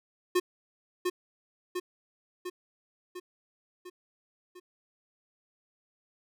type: tone with echo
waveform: square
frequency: 360 Hz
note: F#4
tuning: 47 cents flat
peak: -23 dBFS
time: 0.35-0.4 s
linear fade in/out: 10 ms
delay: 700 ms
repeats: 6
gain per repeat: -4 dB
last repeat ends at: 4.6 s
effects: none